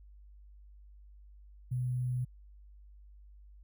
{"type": "tone with sample-and-hold", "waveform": "sine", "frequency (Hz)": 125.3, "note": "B2", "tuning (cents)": 25, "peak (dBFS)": -30, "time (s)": [1.71, 2.25], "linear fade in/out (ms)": 10, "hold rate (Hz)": 11025, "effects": ["added 50 Hz sine -52 dBFS peak until 3.63 s"]}